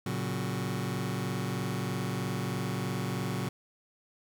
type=chord; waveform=sawtooth; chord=F# major; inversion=first; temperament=just; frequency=115.62 / 138.75 / 185 Hz; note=A#2 / C#3 / F#3; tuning=-14 / +2 / 0 cents; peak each=-31 dBFS; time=0.06-3.49 s; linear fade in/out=5 ms; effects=11-bit